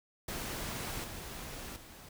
pink noise with level steps, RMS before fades -39 / -44 / -52 dBFS, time 0.28-2.09 s, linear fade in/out 5 ms, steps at 1.04 / 1.76 s, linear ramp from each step 2 ms, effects none

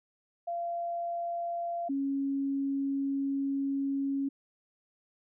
sine tone pair in turn, 687 / 275.6 Hz, F5 / C#4, -29 / -10 cents, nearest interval octave + major third, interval 1581 cents, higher first, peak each -31 / -28 dBFS, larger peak second, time 0.47-1.89 / 1.89-4.29 s, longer second, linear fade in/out 10 ms, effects none

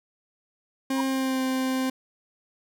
40% pulse tone with pitch glide, 266.6 to 260.8 Hz, C4 to C4, +33 to -5 cents, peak -23 dBFS, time 0.9-1.9 s, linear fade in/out 5 ms, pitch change -38 cents, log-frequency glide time 1.05-1.42 s
sine tone with exponential growth, 970 Hz, B5, 31 cents flat, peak -22 dBFS, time 0.92-1.01 s, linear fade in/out 5 ms, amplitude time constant 19 ms
effects none

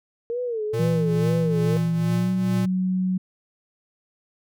sine tone with vibrato, 458.3 Hz, A#4, 29 cents flat, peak -24 dBFS, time 0.3-1.77 s, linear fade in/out 0 ms, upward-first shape sine, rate 2.1 Hz, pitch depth 140 cents each way
square tone with tremolo, 118.1 Hz, A#2, 23 cents sharp, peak -24 dBFS, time 0.73-2.66 s, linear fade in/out 10 ms, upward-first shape triangle, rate 2.3 Hz, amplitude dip 75%
sine tone with pitch glide, 166.1 to 185.37 Hz, E3 to F#3, +13 to +3 cents, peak -20 dBFS, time 0.79-3.18 s, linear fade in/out 10 ms, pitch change +190 cents, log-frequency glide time 2.04-2.31 s
effects none

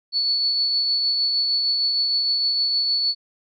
sine tone with tremolo, 4435 Hz, C#8, in tune, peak -17 dBFS, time 0.12-3.15 s, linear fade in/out 50 ms, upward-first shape triangle, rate 6.5 Hz, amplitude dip 30%, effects none

